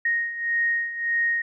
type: beating tone pair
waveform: sine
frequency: 1864.7 / 1866.4 Hz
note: A#6 / A#6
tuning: 0 / +2 cents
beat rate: 1.7 Hz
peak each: -28 / -23 dBFS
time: 0.05-1.42 s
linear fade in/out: 5 ms
effects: none